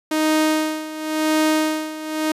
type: tone with tremolo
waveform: sawtooth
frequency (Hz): 311.1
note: D#4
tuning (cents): 0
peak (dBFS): -11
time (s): 0.11-2.32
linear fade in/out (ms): 5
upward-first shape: sine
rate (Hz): 0.94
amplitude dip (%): 80
effects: resampled to 32000 Hz